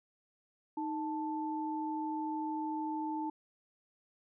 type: tone pair together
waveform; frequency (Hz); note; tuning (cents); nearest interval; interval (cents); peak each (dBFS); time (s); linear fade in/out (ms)
sine; 311.1 / 880; D#4 / A5; 0 / 0; octave + tritone; 1800; -36 / -37; 0.77-3.3; 5
effects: none